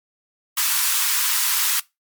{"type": "high-pass noise", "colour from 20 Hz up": "white", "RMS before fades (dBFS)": -20, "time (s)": [0.57, 1.8], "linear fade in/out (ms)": 5, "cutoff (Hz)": 940, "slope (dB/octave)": 48, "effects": ["noise-tail reverb RT60 0.2 s tail -21 dB re dry", "MP3 96 kbps"]}